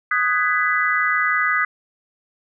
sine chord, G# minor seventh, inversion second, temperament just, 1245.9 / 1495.1 / 1661.2 / 1993.5 Hz, D#6 / F#6 / G#6 / B6, +2 / +18 / 0 / +16 cents, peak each -21 / -23 / -24 / -21 dBFS, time 0.11-1.65 s, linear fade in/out 5 ms, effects none

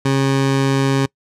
20% pulse tone, 136 Hz, C#3, 33 cents flat, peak -9 dBFS, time 0.05-1.06 s, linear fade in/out 5 ms, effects noise-tail reverb RT60 0.1 s tail -24 dB re dry + low-pass 8000 Hz 12 dB/octave

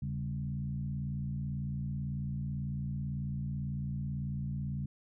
sine tone with frequency modulation, 138.59 Hz, C#3, in tune, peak -33 dBFS, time 0.02-4.86 s, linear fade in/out 5 ms, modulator 58.1 Hz, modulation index 1, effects none

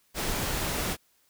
pink noise, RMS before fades -30 dBFS, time 0.14-0.97 s, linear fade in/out 50 ms, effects white hiss -67 dBFS RMS until 1.29 s

